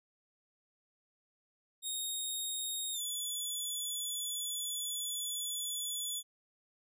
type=tone with pitch glide; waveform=15% pulse; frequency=3729 to 3439 Hz; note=A#7 to A7; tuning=0 to -40 cents; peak=-29 dBFS; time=1.82-6.23 s; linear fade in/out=50 ms; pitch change=-140 cents; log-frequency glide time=2.92-3.02 s; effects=none